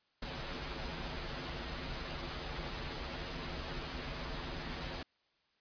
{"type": "noise with comb filter", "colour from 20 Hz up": "pink", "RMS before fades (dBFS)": -41, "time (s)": [0.22, 5.03], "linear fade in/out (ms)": 5, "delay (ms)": 10, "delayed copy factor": -0.7, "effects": ["white hiss -75 dBFS RMS until 5.6 s", "resampled to 11025 Hz"]}